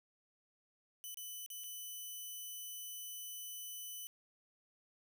5% pulse tone with dropouts, 3000 Hz, F#7, 23 cents sharp, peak -36 dBFS, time 1.04-4.07 s, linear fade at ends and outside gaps 0 ms, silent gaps 1.144-1.172 / 1.462-1.502 / 1.637-1.641 s, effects none

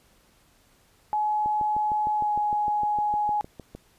sine tone with pitch glide, 847 to 836.8 Hz, G#5 to G#5, +34 to +13 cents, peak -22 dBFS, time 1.13-3.41 s, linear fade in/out 0 ms, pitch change -21 cents, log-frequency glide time 2.14-2.32 s
click train, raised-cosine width 2 ms, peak -25 dBFS, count 16, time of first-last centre 1.46-3.75 s, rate 6.55 Hz
effects pink hiss -61 dBFS RMS until 3.98 s + resampled to 32000 Hz

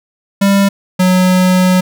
square tone pair in turn, 198 / 183.76 Hz, G3 / F#3, +18 / -12 cents, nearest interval minor second, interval 130 cents, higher first, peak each -8 dBFS, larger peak neither, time 0.41-0.69 / 0.99-1.81 s, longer second, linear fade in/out 10 ms, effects none

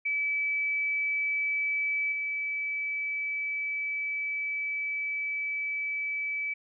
sine tone with level steps, 2300 Hz, D7, 37 cents flat, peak -26 / -29 dBFS, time 0.05-6.54 s, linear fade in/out 10 ms, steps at 2.12 s, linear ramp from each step 2 ms, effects none

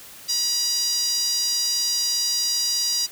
sawtooth tone with high-pass filter, 963 Hz, B5, 44 cents flat, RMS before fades -23 dBFS, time 0.28-3.07 s, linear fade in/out 20 ms, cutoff 5100 Hz, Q 8.2, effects white hiss -43 dBFS RMS until 3.11 s

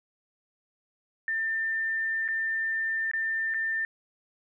sine tone with dropouts, 1794 Hz, A6, 33 cents sharp, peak -26 dBFS, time 1.28-3.85 s, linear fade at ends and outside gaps 1 ms, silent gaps 2.279-2.286 / 3.114-3.135 / 3.539-3.544 s, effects none

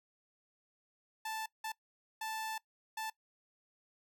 sawtooth tone bursts at uneven times, 880 Hz, A5, in tune, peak -34 dBFS, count 4, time 1.25-1.46 / 1.64-1.72 / 2.21-2.58 / 2.97-3.1 s, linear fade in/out 5 ms, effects noise-tail reverb RT60 0.1 s tail -20 dB re dry

